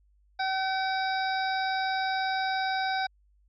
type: harmonic tone with a mistuned harmonic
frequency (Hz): 763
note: G5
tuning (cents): -47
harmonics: 1 / 2 / 3 / 5 / 6 / 7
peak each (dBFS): -28 / -32 / -39 / -38 / -40 / -46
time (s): 0.39-3.07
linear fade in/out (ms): 10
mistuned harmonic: 6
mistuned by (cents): +82
effects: added 50 Hz sine -61 dBFS peak until 3.48 s